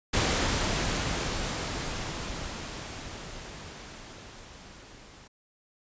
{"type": "noise with level ramp", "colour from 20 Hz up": "pink", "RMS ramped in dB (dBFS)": [-25, -51], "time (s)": [0.13, 5.28], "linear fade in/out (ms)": 10, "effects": ["resampled to 16000 Hz"]}